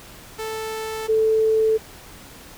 sawtooth / sine tone pair in turn, 440 / 440 Hz, A4 / A4, 0 / 0 cents, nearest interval unison, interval 0 cents, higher neither, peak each -23 / -15 dBFS, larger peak second, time 0.38-1.08 / 1.08-1.78 s, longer neither, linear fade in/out 20 ms, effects pink hiss -43 dBFS RMS until 2.57 s

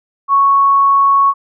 sine tone, 1108 Hz, C#6, 1 cent flat, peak -7 dBFS, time 0.28-1.34 s, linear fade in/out 50 ms, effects none

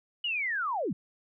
sine linear sweep, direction down, 2960 to 135.1 Hz, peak -28 dBFS, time 0.24-0.93 s, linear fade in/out 5 ms, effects none

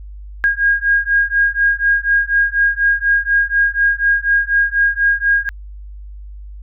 sine beating tone pair, 1627 / 1631.1 Hz, G#6 / G#6, -36 / -32 cents, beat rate 4.1 Hz, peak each -15 dBFS, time 0.44-5.49 s, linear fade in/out 0 ms, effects added 50 Hz sine -30 dBFS peak until 6.62 s

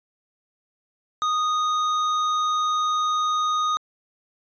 triangle tone with hard clipping, 1240 Hz, D#6, 6 cents flat, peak -22 dBFS, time 1.22-3.77 s, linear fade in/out 0 ms, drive 13 dB, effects resampled to 16000 Hz

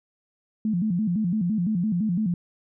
sine tone with vibrato, 194.5 Hz, G3, 13 cents flat, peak -21 dBFS, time 0.65-2.34 s, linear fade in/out 2 ms, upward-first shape square, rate 5.9 Hz, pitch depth 190 cents each way, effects none

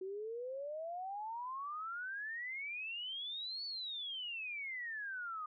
sine exponential two-way sweep, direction up then down, 370 to 4513 to 1215 Hz, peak -40 dBFS, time 0.01-5.46 s, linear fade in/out 5 ms, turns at 3.65 s, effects none

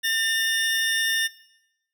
25% pulse tone pair together, 1802.9 / 2862 Hz, A6 / F7, +42 / +42 cents, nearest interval minor sixth, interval 800 cents, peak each -19 / -26 dBFS, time 0.03-1.28 s, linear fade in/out 20 ms, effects noise-tail reverb RT60 0.9 s tail -20 dB re dry

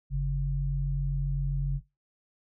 sine tone pair together, 46.25 / 138.59 Hz, F#1 / C#3, 0 / 0 cents, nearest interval octave + perfect fifth, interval 1900 cents, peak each -28 / -28 dBFS, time 0.1-1.81 s, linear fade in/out 50 ms, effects noise-tail reverb RT60 0.2 s tail -17 dB re dry

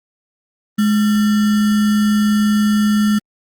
sine tone with sample-and-hold, 210.3 Hz, G#3, 22 cents sharp, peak -11 dBFS, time 0.78-3.19 s, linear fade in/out 10 ms, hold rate 1575 Hz, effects Opus 24 kbps

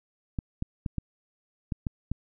clicks, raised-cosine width 5 ms, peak -17 dBFS, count 7, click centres 0.388 / 0.624 / 0.862 / 0.983 / 1.722 / 1.868 / 2.116 s, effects none

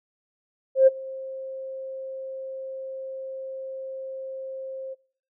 sine tone with ADSR envelope, 530 Hz, C5, 22 cents sharp, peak -9 dBFS, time 0.75-4.95 s, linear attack 120 ms, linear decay 22 ms, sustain -23 dB, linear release 23 ms, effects noise-tail reverb RT60 0.5 s tail -24 dB re dry + tanh soft clip ceiling -5 dBFS

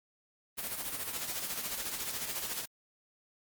white noise with tremolo, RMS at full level -35 dBFS, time 0.57-2.66 s, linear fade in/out 20 ms, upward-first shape sine, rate 14 Hz, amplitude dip 55%, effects Opus 32 kbps

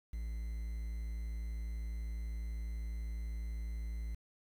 triangle tone with quantisation, 56 Hz, A1, 31 cents sharp, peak -35 dBFS, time 0.13-4.15 s, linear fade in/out 5 ms, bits 10, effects none

